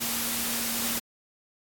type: tone in noise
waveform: sine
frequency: 233.7 Hz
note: A#3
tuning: 5 cents sharp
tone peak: -37 dBFS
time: 0-1 s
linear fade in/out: 20 ms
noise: white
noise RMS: -29 dBFS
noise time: 0-1 s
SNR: -11 dB
effects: AAC 64 kbps